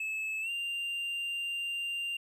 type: tone with pitch glide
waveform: triangle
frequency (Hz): 2600 to 2787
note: E7 to F7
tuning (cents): -24 to -4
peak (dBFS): -31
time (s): 0-2.17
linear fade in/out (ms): 5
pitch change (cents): +120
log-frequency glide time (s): 0.41-0.5
effects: none